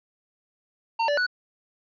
square tone with pitch steps, 911 / 581 / 1478 Hz, A#5 / D5 / F#6, -40 / -19 / -2 cents, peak -22 dBFS, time 0.99-1.266 s, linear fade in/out 10 ms, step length 92 ms, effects resampled to 11025 Hz

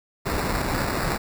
pink noise with sample-and-hold, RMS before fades -25 dBFS, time 0.25-1.18 s, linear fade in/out 20 ms, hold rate 3150 Hz, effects none

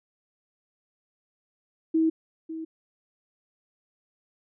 sine tone with echo, 321.8 Hz, E4, 42 cents flat, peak -19 dBFS, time 1.94-2.1 s, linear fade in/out 10 ms, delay 550 ms, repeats 1, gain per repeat -13 dB, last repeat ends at 2.65 s, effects none

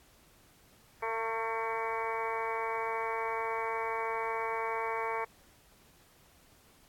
harmonic tone with a mistuned harmonic, 225.9 Hz, A3, 46 cents sharp, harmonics 2 / 3 / 4 / 5 / 6 / 7 / 8 / 9 / 10, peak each -37 / -42 / -36 / -38 / -46 / -47 / -46 / -45 / -41 dBFS, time 1.02-5.25 s, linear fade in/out 10 ms, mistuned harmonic 5, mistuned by -25 cents, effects pink hiss -62 dBFS RMS until 6.88 s + AAC 64 kbps

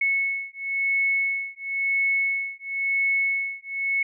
sine beating tone pair, 2200 / 2200.97 Hz, C#7 / C#7, -14 / -13 cents, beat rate 0.97 Hz, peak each -25 dBFS, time 0.01-4.03 s, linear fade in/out 5 ms, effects none

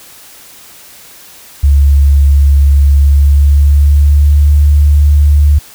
sine tone with pitch glide, 70.4 to 73.14 Hz, C#2 to D2, +27 to -7 cents, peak -3 dBFS, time 1.63-5.59 s, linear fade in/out 10 ms, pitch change +66 cents, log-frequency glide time 2.92-4.51 s, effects white hiss -36 dBFS RMS until 5.74 s

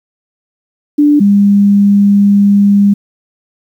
sine tone pair in turn, 293.7 / 201.6 Hz, D4 / G3, 0 / +49 cents, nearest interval perfect fifth, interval 651 cents, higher first, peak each -4 dBFS, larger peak neither, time 0.98-1.2 / 1.2-2.94 s, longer second, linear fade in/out 10 ms, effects 7-bit

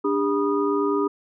sine tone cluster, 293.5 / 402.4 / 973 / 1232 Hz, D4 / G4 / B5 / D#6, -1 / +45 / -26 / -17 cents, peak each -24 / -22 / -31 / -28 dBFS, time 0.04-1.08 s, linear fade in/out 10 ms, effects none

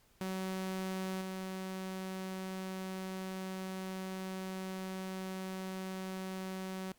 sawtooth tone with level steps, 188.4 Hz, F#3, 32 cents sharp, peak -32 / -35 dBFS, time 0.21-6.92 s, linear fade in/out 0 ms, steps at 1.21 s, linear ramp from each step 5 ms, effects pink hiss -68 dBFS RMS until 6.98 s + Opus 48 kbps

